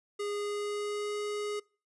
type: tone with pitch glide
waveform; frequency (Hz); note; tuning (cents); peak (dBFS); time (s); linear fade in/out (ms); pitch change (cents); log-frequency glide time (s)
square; 410.6 to 415.9; G#4 to G#4; -20 to +2; -33; 0.19-1.6; 10; +22; 0.29-1.17
effects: noise-tail reverb RT60 0.4 s tail -26 dB re dry + resampled to 24000 Hz